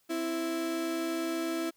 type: tone pair together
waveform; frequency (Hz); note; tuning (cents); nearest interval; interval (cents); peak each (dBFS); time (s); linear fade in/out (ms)
35% pulse; 261.9 / 330; C4 / E4; +2 / +2; major third; 400; -38 / -29; 0.09-1.71; 20
effects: white hiss -70 dBFS RMS until 1.76 s